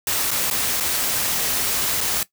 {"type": "noise with dropouts", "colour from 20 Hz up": "white", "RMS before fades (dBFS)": -22, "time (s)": [0.07, 2.23], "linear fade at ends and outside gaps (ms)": 2, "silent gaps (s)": [[0.308, 0.313], [0.501, 0.51], [0.801, 0.806], [2.007, 2.011]], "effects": ["noise-tail reverb RT60 0.1 s tail -17 dB re dry"]}